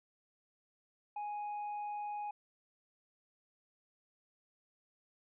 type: tone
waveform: triangle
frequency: 830.6 Hz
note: G#5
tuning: in tune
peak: -36 dBFS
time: 1.16-2.31 s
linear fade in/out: 5 ms
effects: resampled to 8000 Hz